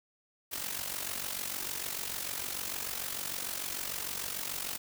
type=noise with amplitude modulation; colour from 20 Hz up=white; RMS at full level=-34 dBFS; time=0.51-4.78 s; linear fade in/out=20 ms; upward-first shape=sine; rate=46.7 Hz; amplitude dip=70%; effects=none